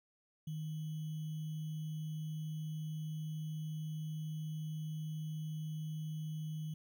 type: tone with sample-and-hold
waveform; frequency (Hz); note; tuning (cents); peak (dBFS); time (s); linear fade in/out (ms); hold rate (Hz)
sine; 155.56; D#3; 0; -38; 0.47-6.74; 5; 3150
effects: none